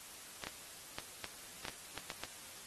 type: clicks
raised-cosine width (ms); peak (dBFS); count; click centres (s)
0.2; -22; 9; 0.438 / 0.47 / 0.985 / 1.243 / 1.652 / 1.683 / 1.977 / 2.102 / 2.236
effects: white hiss -52 dBFS RMS until 2.66 s + AAC 32 kbps